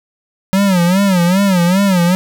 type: tone with vibrato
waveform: square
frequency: 185.7 Hz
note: F#3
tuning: 7 cents sharp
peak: -10 dBFS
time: 0.53-2.15 s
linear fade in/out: 0 ms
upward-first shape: sine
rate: 2.5 Hz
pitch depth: 140 cents each way
effects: none